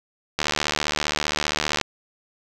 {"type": "click train", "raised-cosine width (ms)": 0.2, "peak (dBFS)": -4, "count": 108, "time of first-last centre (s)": [0.39, 1.813], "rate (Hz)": 75.2, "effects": []}